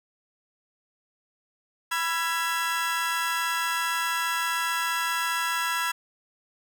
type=chord; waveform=30% pulse; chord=E major; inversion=second; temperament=equal with one note detuned; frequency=987.8 / 1346.2 / 1661.2 Hz; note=B5 / E6 / G#6; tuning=0 / +36 / 0 cents; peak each=-27 dBFS; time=1.91-5.92 s; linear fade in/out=10 ms; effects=none